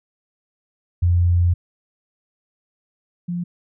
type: tone pair in turn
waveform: sine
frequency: 87.4 / 174.8 Hz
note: F2 / F3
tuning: +2 / +2 cents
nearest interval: octave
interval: 1200 cents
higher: second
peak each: -13 / -22 dBFS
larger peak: first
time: 1.02-1.54 / 3.28-3.44 s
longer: first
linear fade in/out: 10 ms
effects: none